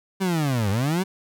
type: linear two-way sweep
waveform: 30% pulse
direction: down then up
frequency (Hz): 196 to 94.5 to 196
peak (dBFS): -18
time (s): 0.2-1.04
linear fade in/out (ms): 20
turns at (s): 0.7
effects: none